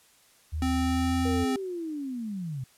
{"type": "tone with pitch glide", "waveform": "sine", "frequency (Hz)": [77.78, 84.33], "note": ["D#2", "E2"], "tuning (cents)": [0, 40], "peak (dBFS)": -28, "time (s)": [0.52, 1.45], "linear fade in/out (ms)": 20, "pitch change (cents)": 140, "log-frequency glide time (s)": [0.75, 1.19]}
{"type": "tone", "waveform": "square", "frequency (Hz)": 260.5, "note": "C4", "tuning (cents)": -7, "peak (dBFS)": -26, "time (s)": [0.62, 1.56], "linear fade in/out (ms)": 2}
{"type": "linear sweep", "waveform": "sine", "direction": "down", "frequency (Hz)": [477.7, 122.1], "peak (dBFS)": -31, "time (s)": [1.25, 2.64], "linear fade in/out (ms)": 5}
{"effects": ["white hiss -60 dBFS RMS until 2.77 s", "low-pass 12000 Hz 12 dB/octave"]}